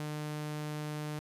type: tone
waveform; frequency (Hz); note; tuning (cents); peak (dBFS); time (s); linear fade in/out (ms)
sawtooth; 150.8; D3; +46; -32; 0-1.19; 0
effects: resampled to 32000 Hz